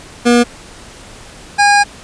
25% pulse tone pair in turn, 240 / 815.9 Hz, B3 / G#5, -49 / -31 cents, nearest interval octave + major sixth, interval 2118 cents, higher second, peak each -3 dBFS, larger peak neither, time 0.25-0.44 / 1.58-1.84 s, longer second, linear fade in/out 20 ms, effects pink hiss -36 dBFS RMS until 2.03 s + resampled to 22050 Hz

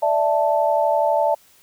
sine chord, D suspended second, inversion none, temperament equal, 587.3 / 659.3 / 880 Hz, D5 / E5 / A5, 0 / 0 / 0 cents, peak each -20 dBFS, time 0.02-1.35 s, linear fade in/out 10 ms, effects white hiss -54 dBFS RMS until 1.62 s

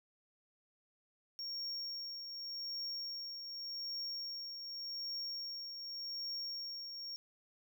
triangle tone with tremolo, 5540 Hz, F8, 15 cents flat, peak -37 dBFS, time 1.39-7.16 s, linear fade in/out 0 ms, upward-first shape triangle, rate 0.86 Hz, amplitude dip 50%, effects none

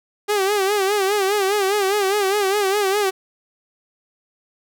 sawtooth tone with vibrato, 399.5 Hz, G4, 33 cents sharp, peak -13 dBFS, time 0.28-3.11 s, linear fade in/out 20 ms, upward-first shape sine, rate 4.9 Hz, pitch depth 95 cents each way, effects none

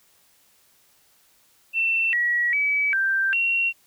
sine tone with pitch steps, 2688 / 1920 / 2287 / 1571 / 2737 Hz, E7 / B6 / D7 / G6 / F7, +33 / -49 / -47 / +3 / -36 cents, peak -19 dBFS, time 1.73-3.73 s, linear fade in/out 50 ms, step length 400 ms, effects white hiss -60 dBFS RMS until 3.86 s

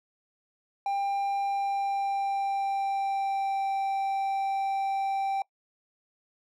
triangle tone with pitch glide, 795 to 782.2 Hz, G5 to G5, +24 to -4 cents, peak -24 dBFS, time 0.86-5.42 s, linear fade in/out 2 ms, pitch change -28 cents, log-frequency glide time 1.44-3.69 s, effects noise-tail reverb RT60 0.1 s tail -22 dB re dry

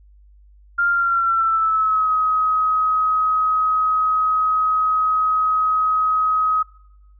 sine tone with pitch glide, 1396.9 to 1266.2 Hz, F6 to D#6, 0 to +30 cents, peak -15 dBFS, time 0.78-6.63 s, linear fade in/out 10 ms, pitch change -170 cents, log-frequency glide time 0.9-2.11 s, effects noise-tail reverb RT60 0.9 s tail -21 dB re dry + added 50 Hz sine -46 dBFS peak until 7.19 s

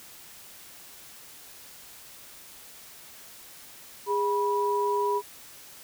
sine tone pair together, 409.9 / 977 Hz, G#4 / B5, -23 / -19 cents, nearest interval octave + minor third, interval 1504 cents, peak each -26 dBFS, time 4.06-5.22 s, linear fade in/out 50 ms, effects white hiss -48 dBFS RMS until 5.83 s

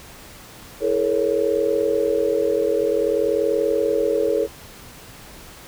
sine chord, A# half-diminished seventh, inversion second, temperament equal with one note detuned, 329.6 / 425.7 / 466.2 / 554.4 Hz, E4 / G#4 / A#4 / C#5, 0 / +43 / 0 / 0 cents, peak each -27 / -21 / -22 / -23 dBFS, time 0.8-4.48 s, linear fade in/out 50 ms, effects pink hiss -42 dBFS RMS until 5.67 s

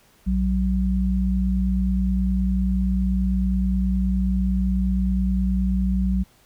sine tone pair together, 59.71 / 188.8 Hz, A#1 / F#3, +42 / +35 cents, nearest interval octave + minor sixth, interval 1993 cents, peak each -21 dBFS, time 0.26-6.24 s, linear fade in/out 20 ms, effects pink hiss -57 dBFS RMS until 6.45 s

